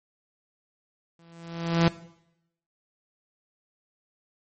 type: tone with exponential growth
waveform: sawtooth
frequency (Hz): 167.7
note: E3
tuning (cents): +30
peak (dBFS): -12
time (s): 1.19-1.88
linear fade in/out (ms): 2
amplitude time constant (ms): 150
effects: noise-tail reverb RT60 0.8 s tail -18 dB re dry + MP3 32 kbps